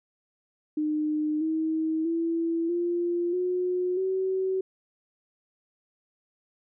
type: tone with pitch steps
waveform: sine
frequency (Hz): 304.6 / 318.1 / 332.2 / 346.9 / 362.2 / 378.3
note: D#4 / D#4 / E4 / F4 / F#4 / F#4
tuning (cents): -37 / +38 / +13 / -12 / -37 / +38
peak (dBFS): -24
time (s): 0.77-4.61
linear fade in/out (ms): 5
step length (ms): 640
effects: none